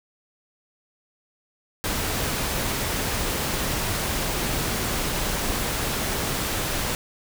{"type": "noise", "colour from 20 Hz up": "pink", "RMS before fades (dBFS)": -26, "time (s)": [1.84, 6.95], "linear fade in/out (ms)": 0, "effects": []}